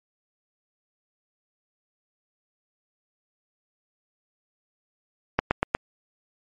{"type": "click train", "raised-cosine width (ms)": 0.5, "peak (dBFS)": -4, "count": 4, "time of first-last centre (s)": [5.39, 5.75], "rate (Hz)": 8.34, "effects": ["MP3 48 kbps"]}